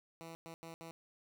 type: tone bursts at uneven times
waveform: 10% pulse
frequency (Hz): 164.81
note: E3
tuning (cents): 0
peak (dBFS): -39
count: 4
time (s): 0.21-0.35 / 0.46-0.54 / 0.63-0.74 / 0.81-0.91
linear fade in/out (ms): 0
effects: none